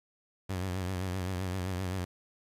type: tone with vibrato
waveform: sawtooth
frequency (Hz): 92.5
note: F#2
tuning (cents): 0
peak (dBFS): -28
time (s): 0.49-2.05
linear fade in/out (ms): 10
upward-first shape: triangle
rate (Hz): 7.7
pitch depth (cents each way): 94
effects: resampled to 32000 Hz + 9-bit